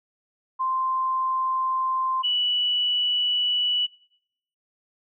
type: tone pair in turn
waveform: sine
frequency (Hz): 1044 / 2953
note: C6 / F#7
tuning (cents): -4 / -4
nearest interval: octave + tritone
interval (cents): 1800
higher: second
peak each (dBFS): -22 / -20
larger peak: second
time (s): 0.59-2.23 / 2.23-3.87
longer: neither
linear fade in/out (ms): 20
effects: noise-tail reverb RT60 0.8 s tail -25 dB re dry